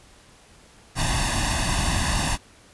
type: noise with comb filter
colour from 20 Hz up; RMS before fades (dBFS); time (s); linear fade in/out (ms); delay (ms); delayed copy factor
pink; -23; 0.95-2.38; 50; 1.1; +0.85
effects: pink hiss -52 dBFS RMS until 2.73 s + resampled to 24000 Hz